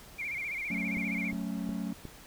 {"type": "tone with vibrato", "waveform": "sine", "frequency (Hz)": 2243, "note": "C#7", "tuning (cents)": 20, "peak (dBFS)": -33, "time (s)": [0.18, 1.32], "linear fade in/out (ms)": 20, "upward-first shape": "sine", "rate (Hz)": 15, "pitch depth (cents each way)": 120}
{"type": "chord", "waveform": "triangle", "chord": "F# minor", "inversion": "none", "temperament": "equal", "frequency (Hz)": [185, 220, 277.2], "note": ["F#3", "A3", "C#4"], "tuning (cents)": [0, 0, 0], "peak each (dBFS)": [-34, -34, -37], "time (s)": [0.7, 1.93], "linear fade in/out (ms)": 5}
{"type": "click train", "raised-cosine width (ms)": 3, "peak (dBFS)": -28, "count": 4, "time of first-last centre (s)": [0.97, 2.053], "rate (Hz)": 2.77}
{"effects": ["pink hiss -52 dBFS RMS until 2.26 s"]}